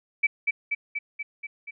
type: tone with echo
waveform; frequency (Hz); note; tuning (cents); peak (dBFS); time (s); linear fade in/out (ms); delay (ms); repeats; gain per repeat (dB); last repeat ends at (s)
sine; 2304; D7; -34; -17; 0.23-0.27; 10; 240; 6; -3; 1.71
effects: none